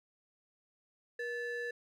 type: ring-modulated tone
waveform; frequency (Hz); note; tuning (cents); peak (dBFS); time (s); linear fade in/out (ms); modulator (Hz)
triangle; 1108.7; C#6; 0; -31; 1.19-1.71; 5; 631
effects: none